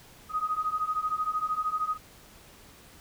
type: beating tone pair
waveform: sine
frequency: 1244.5 / 1257.5 Hz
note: D#6 / D#6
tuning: 0 / +18 cents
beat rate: 13 Hz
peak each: -31 / -29 dBFS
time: 0.29-1.98 s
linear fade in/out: 50 ms
effects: pink hiss -53 dBFS RMS until 3 s